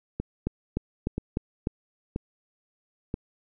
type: two click trains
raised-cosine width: 3 ms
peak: -16 / -13 dBFS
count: 4 / 5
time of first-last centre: 0.2-3.141 / 0.47-1.671 s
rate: 1.02 / 3.33 Hz
effects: none